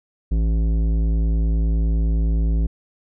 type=tone with tanh clipping; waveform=sine; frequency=54.9 Hz; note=A1; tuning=3 cents flat; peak=-18 dBFS; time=0.31-2.67 s; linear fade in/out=10 ms; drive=13 dB; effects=none